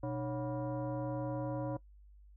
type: tone with frequency modulation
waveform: sine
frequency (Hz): 124.3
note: B2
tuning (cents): +12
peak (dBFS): -34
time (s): 0.03-1.77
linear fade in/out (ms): 5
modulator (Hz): 428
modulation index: 1.4
effects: noise-tail reverb RT60 0.1 s tail -20 dB re dry + added 50 Hz sine -55 dBFS peak until 2.36 s